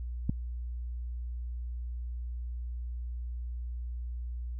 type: click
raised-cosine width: 5 ms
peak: -15 dBFS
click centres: 0.295 s
effects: added 60 Hz sine -34 dBFS peak until 4.59 s